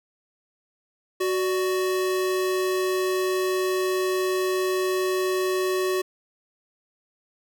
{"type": "tone pair together", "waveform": "square", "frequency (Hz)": [371.2, 588.2], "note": ["F#4", "D5"], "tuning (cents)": [6, 3], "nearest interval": "minor sixth", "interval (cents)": 797, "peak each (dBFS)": [-23, -34], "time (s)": [1.2, 6.02], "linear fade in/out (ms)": 10, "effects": []}